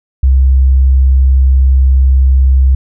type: tone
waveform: sine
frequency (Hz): 65.9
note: C2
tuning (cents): +13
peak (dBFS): -4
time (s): 0.23-2.75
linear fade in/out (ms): 5
effects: none